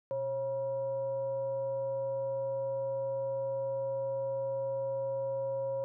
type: tone with frequency modulation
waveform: sine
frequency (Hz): 543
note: C#5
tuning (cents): -36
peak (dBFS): -31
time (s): 0.11-5.84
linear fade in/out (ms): 0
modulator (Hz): 419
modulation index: 0.36
effects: none